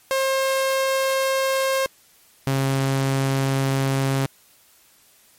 sawtooth tone pair in turn, 534 / 135.4 Hz, C5 / C#3, +35 / -40 cents, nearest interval 2 octaves, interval 2375 cents, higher first, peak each -15 dBFS, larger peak neither, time 0.11-1.86 / 2.47-4.26 s, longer second, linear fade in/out 0 ms, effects white hiss -55 dBFS RMS until 5.38 s + MP3 64 kbps

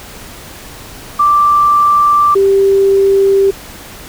sine tone pair in turn, 1174.7 / 392 Hz, D6 / G4, 0 / 0 cents, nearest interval octave + perfect fifth, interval 1900 cents, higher first, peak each -6 dBFS, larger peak neither, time 1.19-2.35 / 2.35-3.51 s, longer neither, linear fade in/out 10 ms, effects pink hiss -32 dBFS RMS until 4.08 s

